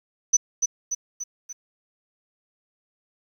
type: tone with echo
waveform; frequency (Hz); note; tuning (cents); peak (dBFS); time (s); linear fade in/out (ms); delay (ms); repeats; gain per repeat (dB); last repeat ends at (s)
sine; 6000; F#8; +23; -13; 0.33-0.37; 10; 290; 4; -5; 1.53
effects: 9-bit